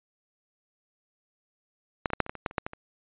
clicks, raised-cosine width 0.5 ms, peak -9 / -21 / -10 / -6 / -24 / -17 / -24 / -12 / -29 / -10 / -17 / -25 dBFS, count 12, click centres 2.058 / 2.103 / 2.134 / 2.203 / 2.264 / 2.295 / 2.353 / 2.462 / 2.511 / 2.582 / 2.665 / 2.734 s, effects resampled to 8000 Hz

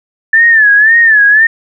sine tone with vibrato, 1753 Hz, A6, 7 cents flat, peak -3 dBFS, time 0.33-1.47 s, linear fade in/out 5 ms, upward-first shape sine, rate 1.9 Hz, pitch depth 110 cents each way, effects none

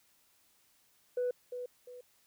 sine tone with echo, 494.5 Hz, B4, 2 cents sharp, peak -28 dBFS, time 1.17-1.31 s, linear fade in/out 5 ms, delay 350 ms, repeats 2, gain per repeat -9 dB, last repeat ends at 2.01 s, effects tanh soft clip ceiling -27 dBFS + white hiss -69 dBFS RMS until 2.26 s

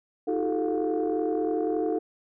sine tone cluster, 314.5 / 357.9 / 389.3 / 440.1 / 712 Hz, D#4 / F4 / G4 / A4 / F5, +19 / +42 / -12 / 0 / +33 cents, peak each -28 / -31 / -33 / -27 / -33 dBFS, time 0.27-1.99 s, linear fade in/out 10 ms, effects tanh soft clip ceiling -17 dBFS

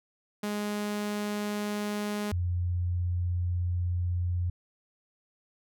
sawtooth / sine tone pair in turn, 207.7 / 88.37 Hz, G#3 / F2, 0 / +21 cents, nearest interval octave + minor third, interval 1479 cents, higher first, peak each -26 / -26 dBFS, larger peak neither, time 0.43-2.32 / 2.32-4.5 s, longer second, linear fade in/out 5 ms, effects none

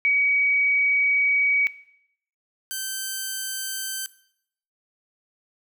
sine / 5% pulse tone pair in turn, 2264 / 1549.9 Hz, C#7 / G6, +36 / -20 cents, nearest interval perfect fifth, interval 656 cents, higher first, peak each -17 dBFS, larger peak neither, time 0.05-1.67 / 2.71-4.06 s, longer first, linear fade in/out 0 ms, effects noise-tail reverb RT60 0.7 s tail -18 dB re dry

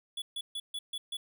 square tone bursts, 3418 Hz, G#7, 49 cents sharp, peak -35 dBFS, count 6, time 0.17-1.17 s, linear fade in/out 5 ms, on 50 ms, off 140 ms, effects none

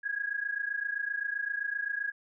sine tone pair together, 1639 / 1666.7 Hz, G#6 / G#6, -23 / +6 cents, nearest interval unison, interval 29 cents, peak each -33 / -34 dBFS, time 0.03-2.12 s, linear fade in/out 20 ms, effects none

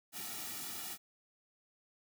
white noise with comb filter, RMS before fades -43 dBFS, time 0.12-0.98 s, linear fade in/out 50 ms, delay 1.9 ms, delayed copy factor -0.9, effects none

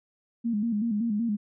sine tone with vibrato, 220 Hz, A3, in tune, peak -24 dBFS, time 0.44-1.37 s, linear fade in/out 20 ms, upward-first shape square, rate 5.3 Hz, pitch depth 99 cents each way, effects none

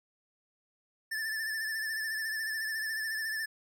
square tone with vibrato, 1760 Hz, A6, in tune, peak -33 dBFS, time 1.11-3.46 s, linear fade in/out 10 ms, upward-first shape sine, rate 14 Hz, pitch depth 44 cents each way, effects none

